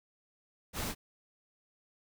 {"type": "noise", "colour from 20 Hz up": "pink", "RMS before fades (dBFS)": -36, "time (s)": [0.73, 0.95], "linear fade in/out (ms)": 50, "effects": []}